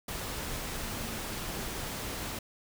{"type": "tone in noise", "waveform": "sine", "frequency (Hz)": 222.8, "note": "A3", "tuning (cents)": 22, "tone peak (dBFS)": -46, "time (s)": [0.76, 1.2], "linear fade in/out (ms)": 5, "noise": "pink", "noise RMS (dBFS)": -37, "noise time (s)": [0.08, 2.39], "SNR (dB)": -12, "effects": []}